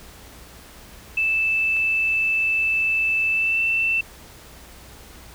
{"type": "tone with pitch glide", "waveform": "sine", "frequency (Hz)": [2637, 2671], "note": ["E7", "E7"], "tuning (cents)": [0, 22], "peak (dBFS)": -18, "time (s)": [1.17, 4.01], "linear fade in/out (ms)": 5, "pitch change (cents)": 22, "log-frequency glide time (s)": [3.31, 3.64]}
{"type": "click", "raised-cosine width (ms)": 0.3, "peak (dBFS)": -24, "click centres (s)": 1.767}
{"effects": ["added 60 Hz sine -48 dBFS peak until 5.34 s", "pink hiss -45 dBFS RMS until 5.34 s"]}